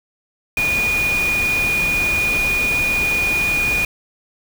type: tone in noise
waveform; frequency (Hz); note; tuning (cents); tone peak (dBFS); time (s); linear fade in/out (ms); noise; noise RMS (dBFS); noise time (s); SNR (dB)
sine; 2450; D#7; -27; -16; 0.57-3.85; 2; pink; -26; 0.57-3.85; +7
effects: none